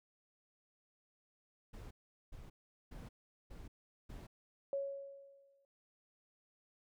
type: noise bursts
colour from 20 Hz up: brown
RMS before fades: -50 dBFS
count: 5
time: 1.73-4.27 s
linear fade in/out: 10 ms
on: 180 ms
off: 410 ms
type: tone with exponential decay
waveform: sine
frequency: 554.4 Hz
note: C#5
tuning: in tune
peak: -33 dBFS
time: 4.73-5.65 s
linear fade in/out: 1 ms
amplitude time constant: 200 ms
effects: none